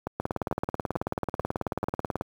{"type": "two click trains", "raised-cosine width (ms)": 1, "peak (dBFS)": [-13, -15], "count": [38, 5], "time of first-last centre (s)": [[0.2, 2.211], [0.07, 1.84]], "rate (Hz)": [18.4, 2.26], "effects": ["high-pass 60 Hz 12 dB/octave", "8-bit"]}